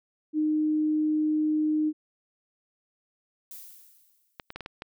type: tone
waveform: sine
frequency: 307.1 Hz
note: D#4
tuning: 23 cents flat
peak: -22 dBFS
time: 0.33-1.93 s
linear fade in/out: 50 ms
type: noise with exponential decay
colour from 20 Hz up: violet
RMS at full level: -41 dBFS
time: 3.51-4.53 s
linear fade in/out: 1 ms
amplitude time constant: 220 ms
type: clicks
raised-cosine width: 0.3 ms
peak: -21 dBFS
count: 6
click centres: 4.398 / 4.504 / 4.56 / 4.607 / 4.661 / 4.821 s
effects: none